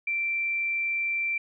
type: tone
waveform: sine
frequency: 2349 Hz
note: D7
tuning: in tune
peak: -25 dBFS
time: 0.07-1.38 s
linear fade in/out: 5 ms
effects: none